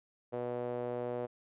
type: tone with band-pass filter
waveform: sawtooth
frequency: 122.1 Hz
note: B2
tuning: 19 cents flat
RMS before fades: -37 dBFS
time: 0.32-1.27 s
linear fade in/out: 20 ms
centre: 530 Hz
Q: 2.9
effects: resampled to 8000 Hz